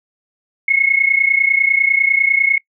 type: tone pair together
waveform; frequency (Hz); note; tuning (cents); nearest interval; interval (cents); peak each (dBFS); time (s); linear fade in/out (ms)
sine; 2164 / 2194; C#7 / C#7; -42 / -18; unison; 24; -14; 0.68-2.58; 5
effects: noise-tail reverb RT60 0.1 s tail -24 dB re dry